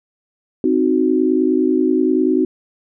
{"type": "chord", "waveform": "sine", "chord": "C diminished", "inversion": "none", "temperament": "equal with one note detuned", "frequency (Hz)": [260.9, 311.1, 370], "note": ["C4", "Eb4", "Gb4"], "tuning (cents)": [-5, 0, 0], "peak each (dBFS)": -17, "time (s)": [0.64, 2.45], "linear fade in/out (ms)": 2, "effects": []}